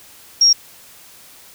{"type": "tone", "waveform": "sine", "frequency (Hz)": 5588, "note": "F8", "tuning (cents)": 0, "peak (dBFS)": -8, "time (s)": [0.41, 0.53], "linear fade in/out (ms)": 5, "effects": ["white hiss -44 dBFS RMS until 1.54 s"]}